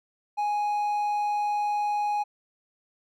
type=tone; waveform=triangle; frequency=830.6 Hz; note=G#5; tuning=in tune; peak=-22 dBFS; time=0.37-2.24 s; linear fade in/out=20 ms; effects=none